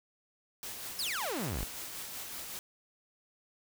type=noise with tremolo; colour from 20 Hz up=white; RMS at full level=-41 dBFS; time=0.63-2.59 s; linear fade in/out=0 ms; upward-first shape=sine; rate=5.3 Hz; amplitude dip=30%
type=exponential sweep; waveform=sawtooth; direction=down; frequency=5370 to 37.69 Hz; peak=-30 dBFS; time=0.99-1.64 s; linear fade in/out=0 ms
effects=none